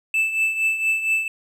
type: tone with tremolo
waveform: triangle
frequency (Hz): 2637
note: E7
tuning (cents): 0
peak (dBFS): -14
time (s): 0.14-1.28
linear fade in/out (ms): 2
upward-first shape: triangle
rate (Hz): 4.3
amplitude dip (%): 70
effects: none